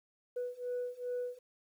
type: beating tone pair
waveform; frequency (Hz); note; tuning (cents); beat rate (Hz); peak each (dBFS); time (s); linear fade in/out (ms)
sine; 491.4 / 493.9; B4 / B4; -9 / 0; 2.5; -38 / -37; 0.36-1.39; 10
effects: tanh soft clip ceiling -31 dBFS + 11-bit